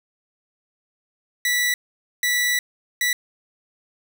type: tone bursts at uneven times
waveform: sawtooth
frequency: 1961 Hz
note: B6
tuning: 13 cents flat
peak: -15 dBFS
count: 3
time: 1.45-1.74 / 2.23-2.59 / 3.01-3.13 s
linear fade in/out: 2 ms
effects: none